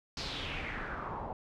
pink noise with low-pass filter sweep, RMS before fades -39 dBFS, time 0.17-1.33 s, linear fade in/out 2 ms, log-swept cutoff 4900 to 760 Hz, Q 3.6, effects none

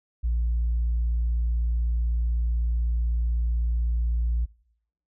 sine tone, 58 Hz, A#1, 8 cents flat, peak -20 dBFS, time 0.23-4.46 s, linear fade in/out 20 ms, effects noise-tail reverb RT60 0.7 s tail -24 dB re dry + tanh soft clip ceiling -19 dBFS

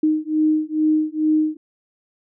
sine beating tone pair, 308.5 / 310.8 Hz, D#4 / D#4, -15 / -2 cents, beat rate 2.3 Hz, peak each -19 dBFS, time 0.03-1.57 s, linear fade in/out 5 ms, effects none

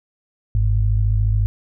sine tone pair together, 49.73 / 103.83 Hz, G1 / G#2, +26 / 0 cents, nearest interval octave + minor second, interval 1274 cents, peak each -17 dBFS, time 0.55-1.46 s, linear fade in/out 0 ms, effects none

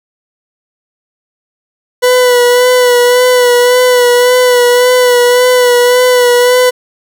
40% pulse tone with vibrato, 493.9 Hz, B4, in tune, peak -4 dBFS, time 2.02-6.71 s, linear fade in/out 20 ms, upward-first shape sine, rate 1.8 Hz, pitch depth 29 cents each way, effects none

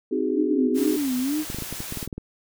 sine chord, Ab dominant seventh, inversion first, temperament just, 259.6 / 311.5 / 373.8 / 415.3 Hz, C4 / Eb4 / Gb4 / Ab4, -13 / +2 / +18 / 0 cents, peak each -27 dBFS, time 0.11-0.97 s, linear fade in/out 10 ms
sine tone with vibrato, 277.2 Hz, C#4, in tune, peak -22 dBFS, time 0.33-1.45 s, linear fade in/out 50 ms, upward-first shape sine, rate 2.1 Hz, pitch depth 180 cents each way
white noise, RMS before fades -35 dBFS, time 0.74-2.08 s, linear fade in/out 50 ms
clicks, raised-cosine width 3 ms, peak -19 dBFS, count 12, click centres 1.501 / 1.546 / 1.586 / 1.623 / 1.726 / 1.804 / 1.924 / 1.973 / 2.028 / 2.076 / 2.128 / 2.18 s
effects none

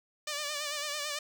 5% pulse tone with vibrato, 590 Hz, D5, 8 cents sharp, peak -22 dBFS, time 0.27-1.19 s, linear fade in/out 5 ms, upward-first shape sine, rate 9 Hz, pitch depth 54 cents each way, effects none

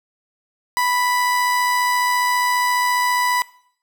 30% pulse tone with amplitude modulation, 988 Hz, B5, in tune, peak -13 dBFS, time 0.77-3.42 s, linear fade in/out 0 ms, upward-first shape sine, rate 94.7 Hz, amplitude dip 25%, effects noise-tail reverb RT60 0.6 s tail -20 dB re dry

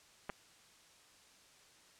clicks, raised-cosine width 0.5 ms, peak -26 dBFS, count 2, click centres 0.294 / 0.299 s, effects white hiss -63 dBFS RMS until 1.99 s + low-pass 8000 Hz 12 dB/octave

